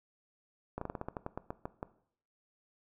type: slowing click train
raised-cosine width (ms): 1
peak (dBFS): -23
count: 13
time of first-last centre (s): 0.78-1.829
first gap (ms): 34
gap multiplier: 1.16
effects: noise-tail reverb RT60 0.6 s tail -17 dB re dry